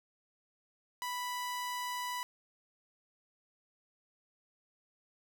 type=tone; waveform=sawtooth; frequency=987.8 Hz; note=B5; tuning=in tune; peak=-32 dBFS; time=1.02-2.23 s; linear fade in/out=0 ms; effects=none